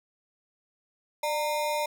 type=ring-modulated tone; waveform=square; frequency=758 Hz; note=F#5; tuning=42 cents sharp; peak=-24 dBFS; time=1.23-1.86 s; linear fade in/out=5 ms; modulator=163 Hz; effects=none